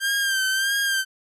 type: tone with vibrato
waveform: sawtooth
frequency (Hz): 1581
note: G6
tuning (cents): +14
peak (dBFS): -17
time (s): 0-1.05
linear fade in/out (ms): 50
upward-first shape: sine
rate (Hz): 1.6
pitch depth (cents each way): 50
effects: resampled to 32000 Hz